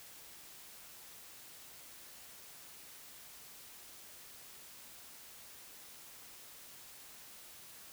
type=silence; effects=white hiss -54 dBFS RMS until 7.92 s